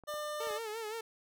clicks, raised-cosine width 1 ms, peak -39 dBFS, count 4, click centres 0.037 / 0.14 / 0.471 / 0.508 s
25% pulse tone, 599 Hz, D5, 34 cents sharp, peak -33 dBFS, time 0.07-0.59 s, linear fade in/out 20 ms
sawtooth tone with vibrato, 440 Hz, A4, in tune, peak -34 dBFS, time 0.4-1.01 s, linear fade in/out 5 ms, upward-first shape sine, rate 5.8 Hz, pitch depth 79 cents each way
effects none

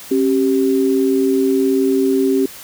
sine tone pair together, 270 / 388.6 Hz, C#4 / G4, -45 / -15 cents, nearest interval tritone, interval 630 cents, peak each -15 dBFS, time 0.11-2.46 s, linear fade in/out 5 ms, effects white hiss -36 dBFS RMS until 2.63 s

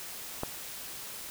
click, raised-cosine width 1 ms, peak -17 dBFS, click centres 0.434 s, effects white hiss -42 dBFS RMS until 1.3 s

